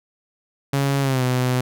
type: tone with pitch glide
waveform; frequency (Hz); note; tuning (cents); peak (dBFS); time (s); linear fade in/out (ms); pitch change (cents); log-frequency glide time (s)
sawtooth; 138.8 to 126.55; C#3 to B2; +3 to +43; -14; 0.73-1.61; 5; -160; 1.01-1.23
effects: none